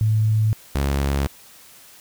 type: tone pair in turn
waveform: sine / sawtooth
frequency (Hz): 108.8 / 69.56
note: A2 / C#2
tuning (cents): -19 / +7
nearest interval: minor sixth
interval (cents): 774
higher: first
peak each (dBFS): -15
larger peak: neither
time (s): 0.01-0.53 / 0.75-1.27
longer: neither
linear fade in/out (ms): 0
effects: white hiss -47 dBFS RMS until 2 s